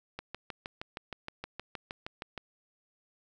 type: click train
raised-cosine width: 0.3 ms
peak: -22 dBFS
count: 15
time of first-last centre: 0.19-2.377 s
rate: 6.4 Hz
effects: none